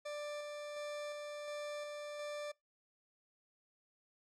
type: tone with tremolo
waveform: 40% pulse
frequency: 590 Hz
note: D5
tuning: 8 cents sharp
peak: -40 dBFS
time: 0.05-2.52 s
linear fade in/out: 10 ms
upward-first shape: square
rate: 1.4 Hz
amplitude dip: 25%
effects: noise-tail reverb RT60 0.2 s tail -24 dB re dry + low-pass 8000 Hz 12 dB/octave